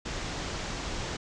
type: low-pass noise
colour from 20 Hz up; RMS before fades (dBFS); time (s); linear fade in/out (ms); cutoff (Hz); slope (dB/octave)
pink; -35; 0.05-1.17; 10; 7300; 48
effects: none